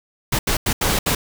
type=noise bursts at uneven times; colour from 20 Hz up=pink; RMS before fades=-19 dBFS; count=5; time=0.32-0.39 / 0.47-0.57 / 0.66-0.73 / 0.81-0.99 / 1.06-1.15 s; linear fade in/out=5 ms; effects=none